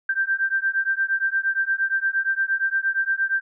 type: beating tone pair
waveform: sine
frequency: 1568 / 1576.6 Hz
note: G6 / G6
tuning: 0 / +9 cents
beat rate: 8.6 Hz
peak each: -23 dBFS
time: 0.09-3.41 s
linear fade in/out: 5 ms
effects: none